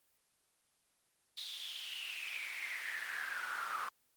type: noise with high-pass filter sweep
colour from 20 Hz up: brown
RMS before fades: -41 dBFS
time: 1.37-3.89 s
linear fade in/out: 5 ms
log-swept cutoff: 3800 to 1200 Hz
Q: 7.6
effects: white hiss -75 dBFS RMS until 4.16 s + Opus 24 kbps